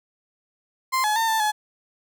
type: tone with pitch steps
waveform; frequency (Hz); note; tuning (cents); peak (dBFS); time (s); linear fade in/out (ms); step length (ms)
35% pulse; 1044 / 849 / 904 / 887 / 849; C6 / G#5 / A5 / A5 / G#5; -4 / +38 / +47 / +14 / +38; -18; 0.92-1.52; 20; 120
effects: none